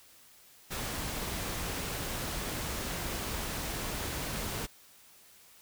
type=noise; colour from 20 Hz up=pink; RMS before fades=-36 dBFS; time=0.7-4.67 s; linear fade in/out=20 ms; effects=white hiss -58 dBFS RMS until 5.61 s